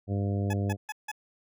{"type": "harmonic tone", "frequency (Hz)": 100, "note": "G2", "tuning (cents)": 35, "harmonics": [1, 2, 3, 4, 5, 6, 7], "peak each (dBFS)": [-27, -33, -37, -39, -41, -43, -44], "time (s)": [0.07, 0.77], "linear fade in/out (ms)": 50}
{"type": "tone bursts", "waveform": "20% pulse", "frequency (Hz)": 852, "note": "G#5", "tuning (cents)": 44, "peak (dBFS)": -28, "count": 4, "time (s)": [0.5, 1.116], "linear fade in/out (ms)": 5, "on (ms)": 34, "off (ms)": 160}
{"effects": []}